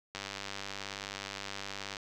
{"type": "click train", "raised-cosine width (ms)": 0.2, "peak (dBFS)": -21, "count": 181, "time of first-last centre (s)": [0.15, 1.968], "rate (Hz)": 99, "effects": []}